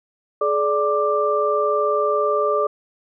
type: tone cluster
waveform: sine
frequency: 424 / 586 / 1181 Hz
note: G#4 / D5 / D6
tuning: +36 / -4 / +9 cents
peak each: -21 dBFS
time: 0.41-2.67 s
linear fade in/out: 5 ms
effects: none